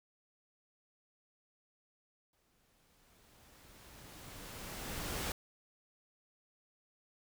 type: noise with exponential growth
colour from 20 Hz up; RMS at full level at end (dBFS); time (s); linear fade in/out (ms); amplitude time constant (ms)
pink; -37; 2.33-5.32; 2; 650
effects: none